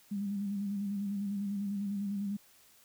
sine tone with vibrato, 200.9 Hz, G3, 43 cents sharp, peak -32 dBFS, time 0.11-2.37 s, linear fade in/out 10 ms, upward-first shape square, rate 10 Hz, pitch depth 34 cents each way, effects white hiss -62 dBFS RMS until 2.84 s

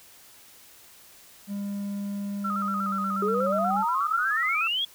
triangle tone with pitch glide, 201.4 to 196.46 Hz, G3 to G3, +47 to +4 cents, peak -27 dBFS, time 1.47-3.85 s, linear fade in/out 50 ms, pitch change -43 cents, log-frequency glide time 2.48-2.96 s
sine tone with vibrato, 1300 Hz, E6, 24 cents flat, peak -27 dBFS, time 2.44-4.68 s, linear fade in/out 10 ms, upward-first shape square, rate 8.3 Hz, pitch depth 68 cents each way
sine exponential sweep, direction up, 398 to 3400 Hz, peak -24 dBFS, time 3.22-4.85 s, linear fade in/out 5 ms
effects white hiss -52 dBFS RMS until 4.94 s

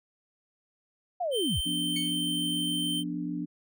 sine linear sweep, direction down, 746 to 31.73 Hz, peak -27 dBFS, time 1.2-1.61 s, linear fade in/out 10 ms
square tone, 3109 Hz, G7, 15 cents flat, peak -30 dBFS, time 1.31-3.04 s, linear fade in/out 50 ms
sine chord, B diminished, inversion second, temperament equal, 174.61 / 246.9 / 293.7 Hz, F3 / B3 / D4, 0 / 0 / 0 cents, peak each -35 / -37 / -33 dBFS, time 1.65-3.46 s, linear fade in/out 20 ms
sawtooth tone with exponential decay, 2217 Hz, C#7, in tune, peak -30 dBFS, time 1.96-2.19 s, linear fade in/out 5 ms, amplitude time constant 49 ms
effects none

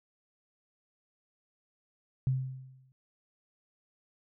sine tone with exponential decay, 130.81 Hz, C3, in tune, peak -23 dBFS, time 2.27-2.92 s, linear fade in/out 0 ms, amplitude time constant 140 ms, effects none

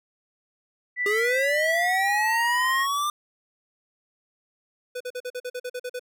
sine tone with pitch glide, 1975.5 to 1880.8 Hz, B6 to A#6, 0 to +15 cents, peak -23 dBFS, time 0.96-2.87 s, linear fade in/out 50 ms, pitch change -85 cents, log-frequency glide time 1.5-2.46 s
square linear sweep, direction up, 401.2 to 1200 Hz, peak -24 dBFS, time 1.06-3.1 s, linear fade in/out 2 ms
square tone bursts, 497.1 Hz, B4, 11 cents sharp, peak -30 dBFS, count 11, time 4.95-5.995 s, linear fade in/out 10 ms, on 55 ms, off 44 ms
effects none

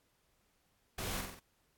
pink noise with echo, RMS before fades -40 dBFS, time 0.98-1.21 s, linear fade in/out 5 ms, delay 46 ms, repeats 4, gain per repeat -4 dB, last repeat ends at 1.394 s, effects pink hiss -75 dBFS RMS until 1.77 s + AAC 64 kbps

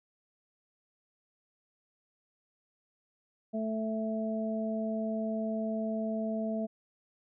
harmonic tone, 220 Hz, A3, in tune, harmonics 1 / 2 / 3, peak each -32 / -41 / -35 dBFS, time 3.53-6.67 s, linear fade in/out 20 ms, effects none

